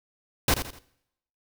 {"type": "noise with echo", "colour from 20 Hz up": "pink", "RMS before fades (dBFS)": -21, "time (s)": [0.48, 0.54], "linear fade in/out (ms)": 2, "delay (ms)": 83, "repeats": 3, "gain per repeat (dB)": -9, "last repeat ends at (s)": 0.789, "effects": ["noise-tail reverb RT60 0.8 s tail -22 dB re dry"]}